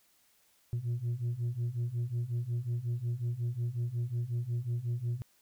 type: beating tone pair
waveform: sine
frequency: 116.54 / 122.04 Hz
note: A#2 / B2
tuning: 0 / -20 cents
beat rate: 5.5 Hz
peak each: -33 / -31 dBFS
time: 0.73-5.22 s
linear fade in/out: 0 ms
effects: tanh soft clip ceiling -28 dBFS + white hiss -68 dBFS RMS until 5.41 s